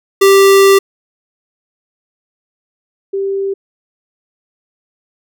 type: tone pair in turn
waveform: square / sine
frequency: 392 / 392 Hz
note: G4 / G4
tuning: 0 / 0 cents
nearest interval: unison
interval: 0 cents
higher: neither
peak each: -5 / -14 dBFS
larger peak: first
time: 0.21-0.79 / 3.13-3.54 s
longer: first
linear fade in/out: 10 ms
effects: none

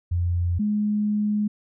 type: tone pair in turn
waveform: sine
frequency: 87.3 / 209.4 Hz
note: F2 / G#3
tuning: 0 / +15 cents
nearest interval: octave + minor third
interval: 1515 cents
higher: second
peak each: -20 dBFS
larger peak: neither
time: 0.11-0.59 / 0.59-1.48 s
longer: second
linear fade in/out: 10 ms
effects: none

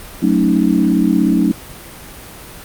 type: chord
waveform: sine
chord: D# half-diminished seventh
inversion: first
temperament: equal with one note detuned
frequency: 185 / 220 / 277.2 / 314.4 Hz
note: F#3 / A3 / C#4 / D#4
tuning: 0 / 0 / 0 / +18 cents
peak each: -16 dBFS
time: 0.22-1.52 s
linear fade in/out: 10 ms
effects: pink hiss -34 dBFS RMS until 2.64 s + Opus 32 kbps

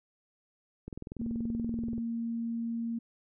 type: click train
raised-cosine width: 3 ms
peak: -27 dBFS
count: 24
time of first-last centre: 0.88-1.98 s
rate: 20.9 Hz
type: tone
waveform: sine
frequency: 231.2 Hz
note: A#3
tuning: 14 cents flat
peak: -31 dBFS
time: 1.19-2.99 s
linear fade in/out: 10 ms
effects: none

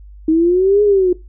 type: exponential two-way sweep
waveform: sine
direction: up then down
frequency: 312.8 to 420 to 354 Hz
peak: -9 dBFS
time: 0.28-1.13 s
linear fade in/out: 5 ms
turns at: 0.83 s
effects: noise-tail reverb RT60 0.2 s tail -17 dB re dry + added 50 Hz sine -35 dBFS peak until 1.28 s

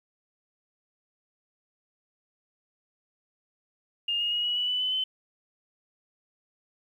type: tone with pitch steps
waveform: sine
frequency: 2826 / 2857 / 2889 / 2921 / 2953 / 2985 / 3018 / 3052 Hz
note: F7 / F7 / F#7 / F#7 / F#7 / F#7 / F#7 / G7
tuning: +20 / +39 / -42 / -23 / -4 / +15 / +34 / -47 cents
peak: -25 dBFS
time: 4.08-5.04 s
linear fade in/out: 5 ms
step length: 120 ms
effects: 10-bit

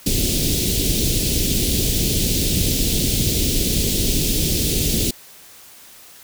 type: band-stop noise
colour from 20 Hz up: pink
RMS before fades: -19 dBFS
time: 0.06-5.11 s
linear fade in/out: 5 ms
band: 420 to 3100 Hz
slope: 24 dB/octave
effects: white hiss -44 dBFS RMS until 6.23 s

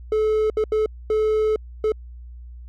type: tone bursts at uneven times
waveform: triangle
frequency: 432.1 Hz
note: A4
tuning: 31 cents flat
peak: -15 dBFS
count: 5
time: 0.12-0.5 / 0.57-0.64 / 0.72-0.86 / 1.1-1.56 / 1.84-1.92 s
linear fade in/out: 2 ms
effects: added 60 Hz sine -36 dBFS peak until 2.68 s

